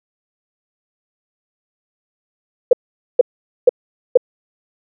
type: tone bursts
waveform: sine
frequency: 496.9 Hz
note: B4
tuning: 11 cents sharp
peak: -3 dBFS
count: 4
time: 2.71-4.174 s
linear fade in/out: 5 ms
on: 21 ms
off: 460 ms
effects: none